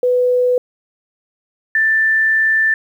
sine tone pair in turn, 496.9 / 1770.8 Hz, B4 / A6, +11 / +11 cents, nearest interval octave + minor seventh, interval 2200 cents, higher second, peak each -11 / -11 dBFS, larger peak neither, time 0.03-0.58 / 1.75-2.74 s, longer second, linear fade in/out 2 ms, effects 8-bit

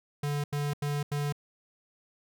square tone bursts, 145.2 Hz, D3, 19 cents flat, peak -29 dBFS, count 4, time 0.23-1.325 s, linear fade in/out 5 ms, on 210 ms, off 85 ms, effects none

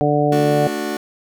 harmonic tone, 147.2 Hz, D3, 4 cents sharp, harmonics 1 / 2 / 3 / 4 / 5, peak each -20 / -20 / -20 / -20 / -20 dBFS, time 0.01-0.67 s, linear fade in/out 0 ms
30% pulse chord, D major, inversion second, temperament just, 220.2 / 293.7 / 367.1 Hz, A3 / D4 / F#4, +2 / 0 / -14 cents, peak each -25 / -23 / -23 dBFS, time 0.32-0.97 s, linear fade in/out 2 ms
effects none

